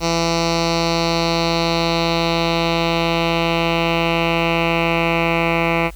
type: tone with low-pass filter sweep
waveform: 10% pulse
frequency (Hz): 167.2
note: E3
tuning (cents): +25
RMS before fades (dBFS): -18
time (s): 0-5.91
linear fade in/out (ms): 50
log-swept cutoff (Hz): 5300 to 2300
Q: 2.9
effects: added 50 Hz sine -33 dBFS peak until 5.95 s + white hiss -48 dBFS RMS until 5.95 s